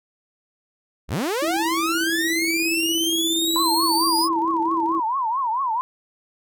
sawtooth linear sweep, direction up, 33.69 to 5080 Hz, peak -18 dBFS, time 1.08-4.29 s, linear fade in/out 50 ms
sine tone with tremolo, 329.6 Hz, E4, in tune, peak -22 dBFS, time 1.42-5 s, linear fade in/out 5 ms, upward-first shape square, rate 17 Hz, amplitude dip 35%
sine tone with vibrato, 985 Hz, B5, 5 cents flat, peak -20 dBFS, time 3.56-5.81 s, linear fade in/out 0 ms, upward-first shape triangle, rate 4.5 Hz, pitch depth 240 cents each way
effects none

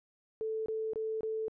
sine tone bursts, 440 Hz, A4, in tune, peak -32 dBFS, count 4, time 0.41-1.482 s, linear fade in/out 0 ms, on 250 ms, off 24 ms, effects none

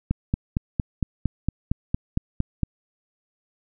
click train, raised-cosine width 5 ms, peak -9 dBFS, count 12, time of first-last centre 0.11-2.633 s, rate 4.36 Hz, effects none

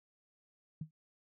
sine tone with exponential decay, 156.6 Hz, D#3, 11 cents sharp, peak -34 dBFS, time 0.81-0.91 s, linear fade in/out 5 ms, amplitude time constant 20 ms, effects none

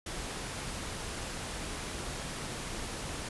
pink low-pass noise, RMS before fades -39 dBFS, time 0.06-3.29 s, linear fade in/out 5 ms, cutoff 11000 Hz, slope 96 dB/octave, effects none

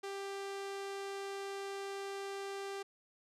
sawtooth tone, 394.5 Hz, G4, 11 cents sharp, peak -36 dBFS, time 0.03-2.83 s, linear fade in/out 10 ms, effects low-pass 9000 Hz 12 dB/octave

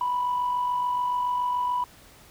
sine tone with amplitude modulation, 986 Hz, B5, 3 cents flat, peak -20 dBFS, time 0.01-1.84 s, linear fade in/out 2 ms, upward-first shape sine, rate 47 Hz, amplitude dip 45%, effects tanh soft clip ceiling -19 dBFS + pink hiss -52 dBFS RMS until 2.3 s

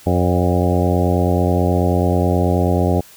harmonic tone with a mistuned harmonic, 89.3 Hz, F2, 39 cents sharp, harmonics 1 / 2 / 3 / 4 / 5 / 6 / 7 / 8 / 9, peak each -17 / -20 / -22 / -23 / -24 / -25 / -25 / -26 / -27 dBFS, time 0.06-3.01 s, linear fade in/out 10 ms, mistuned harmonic 7, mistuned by -40 cents, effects white hiss -44 dBFS RMS until 3.16 s

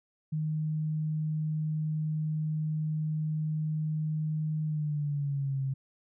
sine tone with pitch glide, 154.9 to 134.85 Hz, D#3 to C#3, -7 to -47 cents, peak -28 dBFS, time 0.32-5.74 s, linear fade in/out 10 ms, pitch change -240 cents, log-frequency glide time 4.65-5.63 s, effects none

